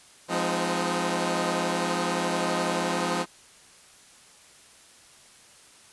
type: chord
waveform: 10% pulse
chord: F minor seventh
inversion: none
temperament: equal with one note detuned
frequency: 174.61 / 207.7 / 256.1 / 311.1 Hz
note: F3 / Ab3 / C4 / Eb4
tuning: 0 / 0 / -37 / 0 cents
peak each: -20 / -24 / -23 / -24 dBFS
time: 0.28-3.26 s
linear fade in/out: 50 ms
effects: white hiss -53 dBFS RMS until 5.92 s + resampled to 24000 Hz